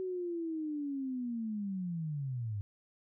sine linear sweep, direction down, 377.5 to 98 Hz, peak -34 dBFS, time 0-2.61 s, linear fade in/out 0 ms, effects none

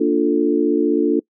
sine chord, Bb major seventh, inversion none, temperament equal, 233.1 / 293.7 / 349.2 / 440 Hz, Bb3 / D4 / F4 / A4, 0 / 0 / 0 / 0 cents, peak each -23 / -17 / -19 / -20 dBFS, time 0-1.2 s, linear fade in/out 10 ms, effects noise-tail reverb RT60 0.1 s tail -24 dB re dry

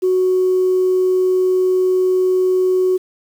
sine tone, 370 Hz, F#4, in tune, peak -11 dBFS, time 0.02-2.98 s, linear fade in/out 20 ms, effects tanh soft clip ceiling -8 dBFS + 7-bit

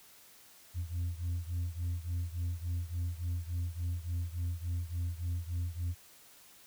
sine beating tone pair, 85.3 / 88.8 Hz, F2 / F2, -40 / +29 cents, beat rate 3.5 Hz, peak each -33 / -35 dBFS, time 0.74-5.95 s, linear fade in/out 50 ms, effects tanh soft clip ceiling -30 dBFS + white hiss -58 dBFS RMS until 6.66 s

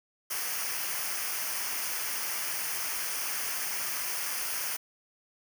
white noise with comb filter, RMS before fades -33 dBFS, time 0.3-4.77 s, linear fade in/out 10 ms, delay 0.26 ms, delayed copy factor -0.7, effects none

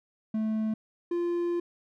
triangle tone pair in turn, 218.2 / 346.4 Hz, A3 / F4, -14 / -14 cents, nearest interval minor sixth, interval 800 cents, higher second, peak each -24 dBFS, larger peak neither, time 0.34-0.74 / 1.11-1.6 s, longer second, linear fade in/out 5 ms, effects none

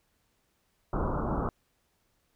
pink low-pass noise, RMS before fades -30 dBFS, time 0.93-1.49 s, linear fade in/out 2 ms, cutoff 1400 Hz, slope 96 dB/octave, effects pink hiss -73 dBFS RMS until 2.35 s

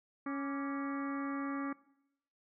harmonic tone with a mistuned harmonic, 277.2 Hz, C#4, in tune, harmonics 1 / 2 / 3 / 4 / 5 / 6 / 7 / 8, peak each -36 / -48 / -50 / -43 / -50 / -51 / -52 / -54 dBFS, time 0.26-1.73 s, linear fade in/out 5 ms, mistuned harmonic 4, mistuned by +85 cents, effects noise-tail reverb RT60 0.8 s tail -20 dB re dry

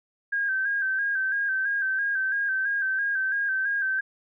sine tone with vibrato, 1587 Hz, G6, 21 cents sharp, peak -23 dBFS, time 0.32-4.01 s, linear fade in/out 10 ms, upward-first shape square, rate 3 Hz, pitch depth 44 cents each way, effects none

